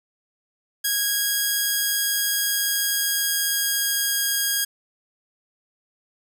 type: tone with pitch glide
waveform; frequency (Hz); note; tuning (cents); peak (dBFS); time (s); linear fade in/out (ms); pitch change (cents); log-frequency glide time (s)
5% pulse; 1643 to 1633.5; G#6 to G#6; -19 to -29; -10; 0.84-4.65; 10; -10; 1.53-4.2
effects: none